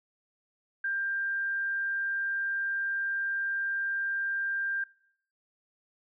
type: tone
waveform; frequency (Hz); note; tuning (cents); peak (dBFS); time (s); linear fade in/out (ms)
sine; 1590; G6; +24; -28; 0.84-4.84; 5
effects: noise-tail reverb RT60 0.6 s tail -21 dB re dry

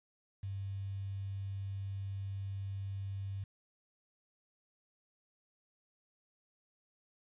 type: tone with quantisation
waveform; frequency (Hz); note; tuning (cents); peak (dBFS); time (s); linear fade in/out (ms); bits
sine; 98; G2; 0; -37; 0.43-3.44; 5; 10
effects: resampled to 8000 Hz

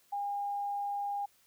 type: tone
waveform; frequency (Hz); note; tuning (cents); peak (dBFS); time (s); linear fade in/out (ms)
sine; 810; G#5; -43; -32; 0.12-1.26; 10
effects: white hiss -67 dBFS RMS until 1.46 s

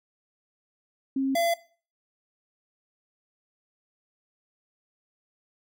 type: tone pair in turn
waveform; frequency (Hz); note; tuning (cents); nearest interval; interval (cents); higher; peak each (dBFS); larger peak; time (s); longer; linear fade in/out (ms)
sine / square; 268.9 / 678.8; C4 / F5; +47 / -49; octave + major third; 1604; second; -23; neither; 1.16-1.35 / 1.35-1.54; neither; 5
effects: noise-tail reverb RT60 0.4 s tail -19 dB re dry

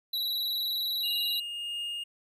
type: tone with vibrato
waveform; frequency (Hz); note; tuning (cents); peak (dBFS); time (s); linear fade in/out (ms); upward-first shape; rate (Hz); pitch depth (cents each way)
square; 3919; B7; -14; -29; 0.13-1.4; 5; square; 20; 33
type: tone with tremolo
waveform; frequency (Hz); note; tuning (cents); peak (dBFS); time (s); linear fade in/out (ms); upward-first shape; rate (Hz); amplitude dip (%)
triangle; 2840; F7; +28; -30; 1.03-2.04; 10; triangle; 1.6; 30
effects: none

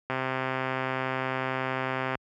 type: click train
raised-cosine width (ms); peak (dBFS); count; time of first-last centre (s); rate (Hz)
0.5; -14; 270; 0.1-2.153; 131
effects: high-pass 60 Hz 12 dB/octave

